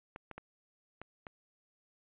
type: clicks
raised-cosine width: 0.5 ms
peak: -29 dBFS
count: 5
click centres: 0.161 / 0.313 / 0.38 / 1.016 / 1.268 s
effects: resampled to 8000 Hz